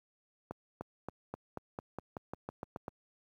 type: accelerating click train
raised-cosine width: 1 ms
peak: -25 dBFS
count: 13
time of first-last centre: 0.51-2.881 s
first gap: 300 ms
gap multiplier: 0.92
effects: high-pass 80 Hz 12 dB/octave + 11-bit